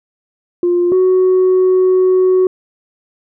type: tone pair in turn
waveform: sine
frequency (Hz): 351.5 / 371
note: F4 / F#4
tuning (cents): +11 / +5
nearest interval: minor second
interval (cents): 94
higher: second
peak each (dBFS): -9 / -6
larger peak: second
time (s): 0.63-0.92 / 0.92-2.47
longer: second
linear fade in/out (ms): 2
effects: tanh soft clip ceiling -6 dBFS